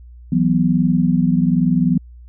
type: chord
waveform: sine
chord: E suspended second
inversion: none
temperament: just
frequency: 164.81 / 185.42 / 247.2 Hz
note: E3 / F#3 / B3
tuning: 0 / +4 / +2 cents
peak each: -17 dBFS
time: 0.32-1.98 s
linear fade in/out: 5 ms
effects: added 60 Hz sine -37 dBFS peak until 2.28 s